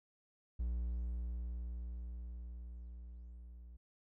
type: tone with level ramp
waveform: triangle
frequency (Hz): 59.5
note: A#1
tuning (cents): +36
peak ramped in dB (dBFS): -32 to -49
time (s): 0.59-3.77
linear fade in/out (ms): 10
effects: none